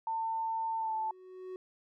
sine tone with pitch glide, 898 to 878 Hz, A5 to A5, +35 to -4 cents, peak -31 dBFS, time 0.07-1.11 s, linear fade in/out 2 ms, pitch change -39 cents, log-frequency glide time 0.77-0.94 s
triangle tone with exponential growth, 370.8 Hz, F#4, 4 cents sharp, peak -36 dBFS, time 0.5-1.56 s, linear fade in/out 1 ms, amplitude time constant 230 ms
effects none

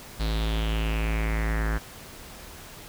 square tone with low-pass filter sweep, 54.6 Hz, A1, 13 cents flat, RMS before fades -26 dBFS, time 0.19-1.79 s, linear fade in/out 20 ms, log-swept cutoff 4200 to 1600 Hz, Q 4.8, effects pink hiss -44 dBFS RMS until 2.88 s

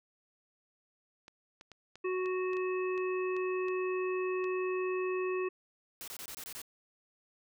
clicks, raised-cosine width 0.2 ms, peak -33 dBFS, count 11, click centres 1.281 / 1.611 / 1.717 / 1.956 / 2.259 / 2.533 / 2.569 / 2.978 / 3.366 / 3.684 / 4.442 s
harmonic tone, 369.6 Hz, F#4, 2 cents flat, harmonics 1 / 3 / 5 / 7, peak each -31 / -41 / -47 / -43 dBFS, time 2.04-5.49 s, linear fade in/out 10 ms
white noise bursts, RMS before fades -44 dBFS, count 7, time 6.01-6.617 s, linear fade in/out 0 ms, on 67 ms, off 23 ms
effects none

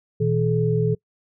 sine tone cluster, 119.4 / 160.7 / 428.7 Hz, A#2 / E3 / A4, +42 / -44 / -45 cents, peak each -22 dBFS, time 0.2-0.95 s, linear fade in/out 10 ms, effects noise-tail reverb RT60 0.1 s tail -24 dB re dry

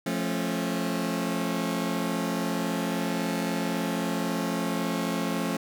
sawtooth chord, F augmented, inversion none, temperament just, 174.61 / 218.3 / 272.8 Hz, F3 / A3 / C#4, 0 / -13 / -28 cents, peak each -27 dBFS, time 0.06-5.57 s, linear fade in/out 5 ms, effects none

